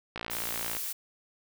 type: click train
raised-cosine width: 0.3 ms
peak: -19 dBFS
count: 36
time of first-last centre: 0.16-0.768 s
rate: 57.6 Hz
type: noise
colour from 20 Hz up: blue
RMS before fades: -35 dBFS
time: 0.3-0.93 s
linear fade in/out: 10 ms
effects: none